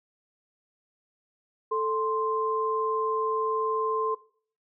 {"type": "tone pair together", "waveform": "sine", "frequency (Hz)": [440, 1046.5], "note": ["A4", "C6"], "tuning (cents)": [0, 0], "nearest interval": "octave + minor third", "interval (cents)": 1500, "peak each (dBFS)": -27, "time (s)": [1.71, 4.15], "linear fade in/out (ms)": 10, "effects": ["noise-tail reverb RT60 0.5 s tail -20 dB re dry"]}